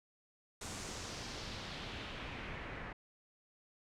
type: noise with low-pass filter sweep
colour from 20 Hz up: pink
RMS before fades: -45 dBFS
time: 0.61-2.93 s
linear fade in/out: 5 ms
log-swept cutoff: 8300 to 1800 Hz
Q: 1.8
effects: none